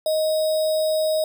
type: tone with sample-and-hold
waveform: sine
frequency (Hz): 626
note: D#5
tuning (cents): +10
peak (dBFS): -18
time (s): 0.06-1.24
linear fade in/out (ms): 2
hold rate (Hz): 4410
effects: none